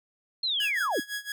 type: linear sweep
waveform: sine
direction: down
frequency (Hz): 4265 to 230.5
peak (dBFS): -25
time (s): 0.43-1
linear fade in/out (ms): 5
type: tone with tremolo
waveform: sawtooth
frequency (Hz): 1665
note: G#6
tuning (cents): +4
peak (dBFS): -26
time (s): 0.6-1.32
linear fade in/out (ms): 2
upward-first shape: sine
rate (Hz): 5.9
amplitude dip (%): 90
effects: none